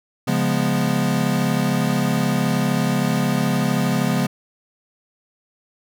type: chord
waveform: square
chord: C# dominant seventh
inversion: none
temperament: equal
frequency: 138.59 / 174.61 / 207.7 / 246.9 Hz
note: C#3 / E#3 / G#3 / B3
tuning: 0 / 0 / 0 / 0 cents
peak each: -24 dBFS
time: 0.27-4.27 s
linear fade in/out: 10 ms
effects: none